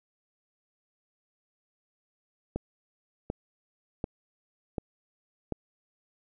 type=click train; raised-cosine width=2 ms; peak=-17 dBFS; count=5; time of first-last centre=2.56-5.523 s; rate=1.35 Hz; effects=none